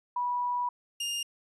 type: tone pair in turn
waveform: sine / sawtooth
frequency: 978 / 2819 Hz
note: B5 / F7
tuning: -17 / +16 cents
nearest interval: octave + tritone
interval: 1833 cents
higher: second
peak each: -27 dBFS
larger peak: neither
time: 0.16-0.69 / 1-1.23 s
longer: first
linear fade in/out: 5 ms
effects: resampled to 24000 Hz